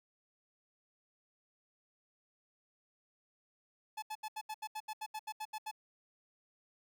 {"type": "tone bursts", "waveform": "45% pulse", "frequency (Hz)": 862, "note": "A5", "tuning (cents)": -36, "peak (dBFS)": -39, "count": 14, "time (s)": [3.97, 5.714], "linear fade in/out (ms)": 10, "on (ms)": 54, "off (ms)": 76, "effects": []}